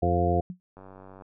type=harmonic tone; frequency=87.31 Hz; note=F2; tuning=in tune; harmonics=1 / 2 / 3 / 4 / 5 / 6 / 8; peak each=-26 / -30 / -36 / -29 / -31 / -31 / -26 dBFS; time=0.02-0.41 s; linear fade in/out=10 ms
type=tone with exponential decay; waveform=sine; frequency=180.9 Hz; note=F#3; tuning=39 cents flat; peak=-29 dBFS; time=0.5-0.6 s; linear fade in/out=0 ms; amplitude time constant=20 ms
type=click train; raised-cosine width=1 ms; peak=-33 dBFS; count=44; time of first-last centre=0.77-1.222 s; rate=95.2 Hz
effects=none